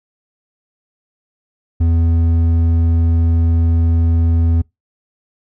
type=tone with hard clipping; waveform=sine; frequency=83.1 Hz; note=E2; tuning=15 cents sharp; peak=-12 dBFS; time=1.8-4.62 s; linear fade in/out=10 ms; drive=6 dB; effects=noise-tail reverb RT60 0.2 s tail -26 dB re dry